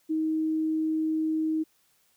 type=tone; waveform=sine; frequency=315.4 Hz; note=D#4; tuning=24 cents sharp; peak=-24 dBFS; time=0.09-1.64 s; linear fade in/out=20 ms; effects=white hiss -67 dBFS RMS until 2.16 s